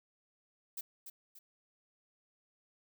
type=noise with echo; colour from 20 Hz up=violet; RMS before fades=-41 dBFS; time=0.77-0.81 s; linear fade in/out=5 ms; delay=290 ms; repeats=2; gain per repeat=-7 dB; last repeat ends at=1.39 s; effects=none